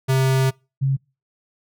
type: tone pair in turn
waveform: square / sine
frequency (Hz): 132.4 / 135.57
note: C3 / C#3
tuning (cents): +21 / -38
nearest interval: unison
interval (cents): 41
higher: second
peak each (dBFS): -16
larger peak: neither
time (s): 0.08-0.51 / 0.81-0.97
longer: first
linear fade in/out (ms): 20
effects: noise-tail reverb RT60 0.3 s tail -26 dB re dry